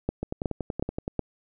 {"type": "two click trains", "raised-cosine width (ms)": 2, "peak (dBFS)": [-12, -16], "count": [4, 10], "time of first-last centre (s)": [[0.09, 1.193], [0.23, 1.079]], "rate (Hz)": [2.72, 10.6], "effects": []}